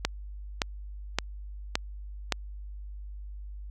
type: click train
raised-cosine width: 0.2 ms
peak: -7 dBFS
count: 5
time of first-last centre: 0.05-2.323 s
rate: 1.76 Hz
effects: added 50 Hz sine -38 dBFS peak until 3.7 s